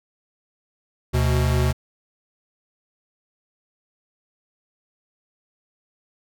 square tone pair together, 73.85 / 124.5 Hz, D2 / B2, +10 / +14 cents, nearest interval major sixth, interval 904 cents, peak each -21 dBFS, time 1.13-1.73 s, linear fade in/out 20 ms, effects none

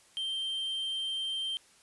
triangle tone, 3144 Hz, G7, 4 cents sharp, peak -30 dBFS, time 0.17-1.57 s, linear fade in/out 0 ms, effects white hiss -61 dBFS RMS until 1.82 s + resampled to 24000 Hz

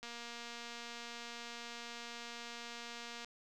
click train, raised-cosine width 0.2 ms, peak -30 dBFS, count 760, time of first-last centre 0.03-3.246 s, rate 236 Hz, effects none

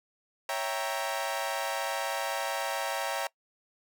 sawtooth chord, C# diminished seventh, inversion none, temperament equal, 554.4 / 659.3 / 784 / 932.3 Hz, C#5 / E5 / G5 / Bb5, 0 / 0 / 0 / 0 cents, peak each -32 dBFS, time 0.49-3.27 s, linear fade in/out 2 ms, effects noise-tail reverb RT60 0.1 s tail -22 dB re dry

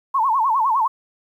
sine tone with vibrato, 983 Hz, B5, 8 cents flat, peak -15 dBFS, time 0.14-0.88 s, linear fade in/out 10 ms, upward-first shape sine, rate 9.8 Hz, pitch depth 220 cents each way, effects 9-bit

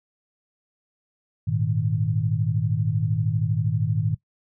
sine chord, Ab suspended second, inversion none, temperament equal, 103.83 / 116.54 / 155.56 Hz, Ab2 / Bb2 / Eb3, 0 / 0 / 0 cents, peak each -25 dBFS, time 1.47-4.15 s, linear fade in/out 10 ms, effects noise-tail reverb RT60 0.1 s tail -19 dB re dry

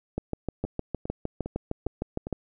two click trains, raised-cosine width 2 ms, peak -20 / -15 dBFS, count 5 / 15, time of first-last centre 0.65-2.269 / 0.18-2.327 s, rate 2.47 / 6.52 Hz, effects none

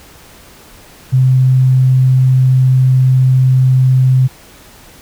sine tone, 129.6 Hz, C3, 16 cents flat, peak -6 dBFS, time 1.12-4.28 s, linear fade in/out 20 ms, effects pink hiss -40 dBFS RMS until 5.01 s

